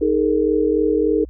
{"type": "chord", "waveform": "sine", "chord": "D# suspended fourth", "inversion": "none", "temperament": "equal with one note detuned", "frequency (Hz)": [311.1, 415.3, 458.7], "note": ["D#4", "G#4", "A#4"], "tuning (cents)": [0, 0, -28], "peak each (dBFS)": -19, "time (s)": [0.01, 1.25], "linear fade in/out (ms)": 10, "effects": ["added 60 Hz sine -34 dBFS peak until 1.29 s"]}